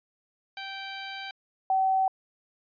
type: tone pair in turn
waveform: 10% pulse / sine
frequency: 780 / 763.5 Hz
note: G5 / G5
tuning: -9 / -46 cents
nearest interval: unison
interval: 37 cents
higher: first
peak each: -27 / -21 dBFS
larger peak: second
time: 0.57-1.31 / 1.7-2.08 s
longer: first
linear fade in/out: 2 ms
effects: resampled to 11025 Hz